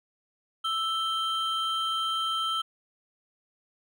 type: tone pair together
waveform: triangle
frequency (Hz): 1318.5 / 3136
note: E6 / G7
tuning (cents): 0 / 0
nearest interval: octave + minor third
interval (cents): 1500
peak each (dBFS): -27 / -28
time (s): 0.64-2.62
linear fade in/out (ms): 10
effects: none